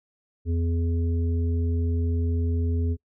harmonic tone, 84 Hz, E2, 33 cents sharp, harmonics 1 / 3 / 5, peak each -22 / -32 / -36 dBFS, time 0.45-2.97 s, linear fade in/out 50 ms, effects noise-tail reverb RT60 0.1 s tail -25 dB re dry

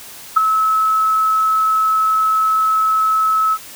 sine tone with ADSR envelope, 1296 Hz, E6, 30 cents flat, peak -4 dBFS, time 0.36-3.58 s, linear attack 13 ms, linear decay 8 ms, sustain -8 dB, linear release 52 ms, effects white hiss -36 dBFS RMS until 3.75 s

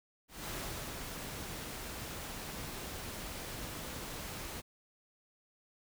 pink noise with ADSR envelope, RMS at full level -40 dBFS, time 0.28-4.62 s, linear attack 210 ms, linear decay 460 ms, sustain -3 dB, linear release 29 ms, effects none

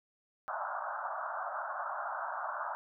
white band-pass noise, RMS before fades -38 dBFS, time 0.48-2.75 s, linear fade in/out 0 ms, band 600 to 1500 Hz, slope 96 dB/octave, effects none

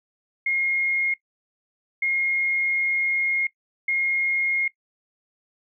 sine tone bursts at uneven times, 2144 Hz, C7, 42 cents sharp, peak -20 dBFS, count 3, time 0.46-1.14 / 2.02-3.47 / 3.88-4.68 s, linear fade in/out 5 ms, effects noise-tail reverb RT60 0.1 s tail -20 dB re dry

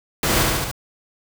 pink noise with echo, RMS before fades -20 dBFS, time 0.23-0.43 s, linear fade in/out 2 ms, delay 71 ms, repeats 4, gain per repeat -2 dB, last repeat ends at 0.714 s, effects none

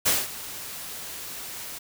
white noise with ADSR envelope, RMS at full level -20 dBFS, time 0.05-1.79 s, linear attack 18 ms, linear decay 200 ms, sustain -17 dB, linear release 14 ms, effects none

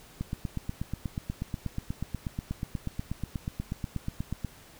click train, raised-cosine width 5 ms, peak -19 dBFS, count 36, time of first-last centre 0.21-4.447 s, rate 8.26 Hz, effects pink hiss -53 dBFS RMS until 4.79 s

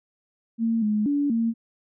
sine tone with pitch steps, 227.7 / 211.5 / 286.9 / 228.8 Hz, A#3 / G#3 / D4 / A#3, -40 / +32 / -40 / -32 cents, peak -20 dBFS, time 0.58-1.54 s, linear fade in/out 50 ms, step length 240 ms, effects none

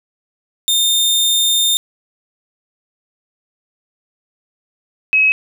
sawtooth / sine tone pair in turn, 3632 / 2558 Hz, A#7 / D#7, -46 / +47 cents, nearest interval tritone, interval 607 cents, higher first, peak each -9 dBFS, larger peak neither, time 0.68-1.77 / 5.13-5.32 s, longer first, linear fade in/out 0 ms, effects none

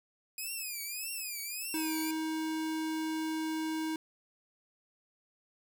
5% pulse tone with vibrato, 2489 Hz, D#7, in tune, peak -28 dBFS, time 0.38-2.11 s, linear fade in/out 2 ms, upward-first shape triangle, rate 1.7 Hz, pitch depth 180 cents each way
square tone, 316.7 Hz, D#4, 31 cents sharp, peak -33 dBFS, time 1.74-3.96 s, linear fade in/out 2 ms
effects 11-bit

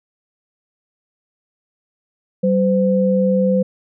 sine tone pair together, 191.6 / 511.5 Hz, G3 / C5, -39 / -39 cents, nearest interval octave + perfect fourth, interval 1700 cents, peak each -15 / -16 dBFS, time 2.43-3.63 s, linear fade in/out 10 ms, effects none

